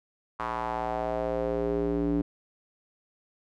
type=tone with band-pass filter sweep; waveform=square; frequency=58 Hz; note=A#1; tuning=8 cents flat; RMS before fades=-29 dBFS; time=0.39-2.22 s; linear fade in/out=10 ms; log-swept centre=1100 to 290 Hz; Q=3.2; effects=none